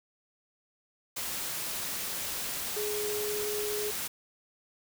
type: tone in noise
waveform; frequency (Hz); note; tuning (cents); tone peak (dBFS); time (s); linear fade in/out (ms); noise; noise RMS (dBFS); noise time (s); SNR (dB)
sine; 418.5; G#4; +13; -32; 2.76-3.91; 10; white; -35; 1.16-4.08; 0
effects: none

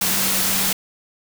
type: tone in noise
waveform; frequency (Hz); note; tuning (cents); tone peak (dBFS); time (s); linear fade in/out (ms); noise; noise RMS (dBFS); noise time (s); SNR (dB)
sine; 191; G3; -45; -30; 0.01-0.73; 5; white; -20; 0.01-0.73; -13
effects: none

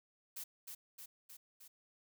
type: noise with echo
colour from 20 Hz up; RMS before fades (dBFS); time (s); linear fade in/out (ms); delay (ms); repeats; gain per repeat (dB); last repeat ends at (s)
blue; -45; 0.36-0.44; 10; 310; 4; -3; 1.68
effects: none

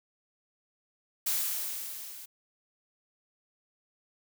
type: noise with level ramp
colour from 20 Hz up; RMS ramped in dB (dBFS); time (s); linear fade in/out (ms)
blue; -28 to -46; 1.26-2.26; 10
effects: none

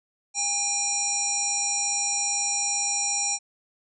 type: harmonic tone with a mistuned harmonic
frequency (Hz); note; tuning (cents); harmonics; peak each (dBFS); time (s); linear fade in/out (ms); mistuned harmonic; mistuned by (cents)
808; G#5; -48; 1 / 3 / 5 / 7 / 9 / 10; -34 / -35 / -38 / -27 / -28 / -32; 0.34-3.39; 50; 9; -36
effects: none

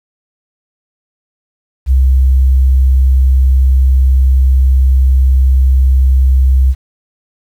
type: tone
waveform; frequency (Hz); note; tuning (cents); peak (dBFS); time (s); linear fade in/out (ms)
sine; 65.41; C2; 0; -5; 1.86-6.75; 50
effects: 7-bit

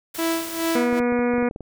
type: noise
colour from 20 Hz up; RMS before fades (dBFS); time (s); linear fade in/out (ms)
white; -34; 0.14-0.76; 10
type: tone with tremolo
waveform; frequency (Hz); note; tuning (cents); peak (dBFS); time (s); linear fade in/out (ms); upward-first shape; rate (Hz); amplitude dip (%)
sawtooth; 329.6; E4; 0; -16; 0.18-1; 10; sine; 2.4; 80
type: harmonic tone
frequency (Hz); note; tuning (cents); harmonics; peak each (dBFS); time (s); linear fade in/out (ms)
242.6; B3; -31; 1 / 2 / 3 / 4 / 5 / 6 / 7 / 8 / 9 / 10; -21 / -22 / -32 / -34 / -36 / -35 / -38 / -40 / -36 / -40; 0.75-1.49; 5
type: clicks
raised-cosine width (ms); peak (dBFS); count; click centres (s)
2; -22; 10; 0.928 / 1.002 / 1.124 / 1.191 / 1.338 / 1.382 / 1.426 / 1.511 / 1.561 / 1.607
effects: none

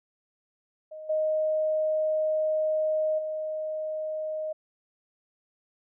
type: tone with level steps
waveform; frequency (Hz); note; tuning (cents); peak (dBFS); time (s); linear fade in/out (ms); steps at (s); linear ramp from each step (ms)
sine; 622.3; D#5; 0; -38 / -23 / -29; 0.91-4.53; 10; 1.09 / 3.18; 10
effects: none

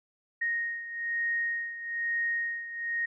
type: beating tone pair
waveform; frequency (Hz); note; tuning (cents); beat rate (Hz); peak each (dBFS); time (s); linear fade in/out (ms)
sine; 1864.7 / 1865.8; A#6 / A#6; 0 / +1; 1.1; -30 / -35; 0.41-3.06; 10
effects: none

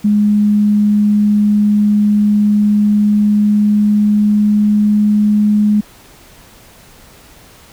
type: tone with pitch glide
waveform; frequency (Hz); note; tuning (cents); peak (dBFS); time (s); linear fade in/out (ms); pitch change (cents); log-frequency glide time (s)
sine; 208.1 to 209.4; G#3 to G#3; +4 to +15; -8; 0.04-5.81; 10; +11; 2.66-5.3
effects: pink hiss -42 dBFS RMS until 7.72 s

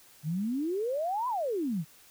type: exponential two-way sweep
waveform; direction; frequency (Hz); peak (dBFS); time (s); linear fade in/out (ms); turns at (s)
sine; up then down; 143.9 to 1033 to 143.9; -28; 0.23-1.85; 50; 1.28
effects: white hiss -57 dBFS RMS until 2.1 s

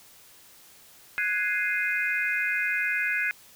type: chord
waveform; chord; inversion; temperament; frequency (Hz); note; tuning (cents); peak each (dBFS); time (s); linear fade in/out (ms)
sine; Ab dominant seventh; third; equal; 1480 / 1661.2 / 2093 / 2489; Gb6 / Ab6 / C7 / Eb7; 0 / 0 / 0 / 0; -31 / -29 / -29 / -30; 1.18-3.31; 0
effects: white hiss -53 dBFS RMS until 3.55 s

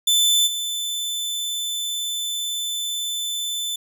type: tone with level steps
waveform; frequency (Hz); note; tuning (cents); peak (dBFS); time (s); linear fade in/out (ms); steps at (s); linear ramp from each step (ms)
sawtooth; 3522; A7; +1; -12 / -21; 0.07-3.76; 5; 0.46; 20
effects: none

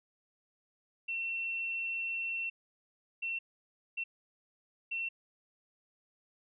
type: tone bursts at uneven times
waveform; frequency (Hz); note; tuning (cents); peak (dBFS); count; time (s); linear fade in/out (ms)
sine; 2707; E7; +45; -33; 4; 1.08-2.5 / 3.22-3.39 / 3.97-4.04 / 4.91-5.09; 10
effects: none

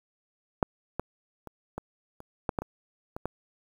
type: clicks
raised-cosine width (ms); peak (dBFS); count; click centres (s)
1; -8 / -15 / -27 / -20 / -30 / -12 / -14 / -21 / -22 / -16; 10; 0.628 / 0.996 / 1.473 / 1.78 / 2.204 / 2.492 / 2.588 / 2.62 / 3.165 / 3.256
effects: 8-bit

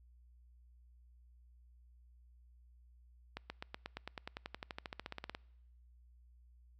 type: accelerating click train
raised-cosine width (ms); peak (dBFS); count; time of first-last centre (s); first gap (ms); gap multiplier
0.3; -26; 24; 3.37-5.349; 130; 0.96
effects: noise-tail reverb RT60 0.9 s tail -25 dB re dry + added 60 Hz sine -60 dBFS peak until 6.79 s

